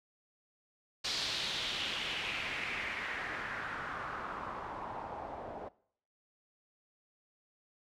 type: noise with low-pass filter sweep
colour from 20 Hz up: white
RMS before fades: -39 dBFS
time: 1.04-5.69 s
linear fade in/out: 10 ms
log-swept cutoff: 4500 to 680 Hz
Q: 2.9
effects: noise-tail reverb RT60 0.6 s tail -21 dB re dry